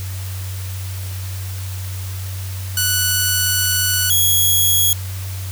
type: tone pair in turn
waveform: 5% pulse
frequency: 1481 / 3325 Hz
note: F#6 / G#7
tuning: +1 / +1 cents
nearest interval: octave + major second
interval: 1400 cents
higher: second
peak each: -4 dBFS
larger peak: neither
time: 2.77-4.1 / 4.1-4.93 s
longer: first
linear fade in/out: 2 ms
effects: added 94 Hz sine -24 dBFS peak until 5.51 s + white hiss -35 dBFS RMS until 5.51 s